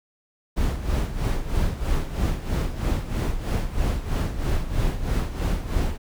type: noise with tremolo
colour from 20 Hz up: brown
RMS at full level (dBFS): -21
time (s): 0.56-5.98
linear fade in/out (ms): 20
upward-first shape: sine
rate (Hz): 3.1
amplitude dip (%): 70
effects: none